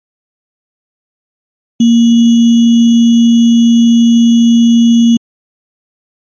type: tone with sample-and-hold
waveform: sine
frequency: 233 Hz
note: A#3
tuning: 1 cent flat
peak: -3 dBFS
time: 1.8-5.17 s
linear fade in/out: 5 ms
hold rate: 3150 Hz
effects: MP3 32 kbps